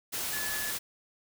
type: tone in noise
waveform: sine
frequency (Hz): 1719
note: A6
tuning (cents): -41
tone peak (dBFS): -36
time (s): 0.32-0.72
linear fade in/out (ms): 20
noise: white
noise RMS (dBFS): -34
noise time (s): 0.12-0.79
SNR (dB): -5
effects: none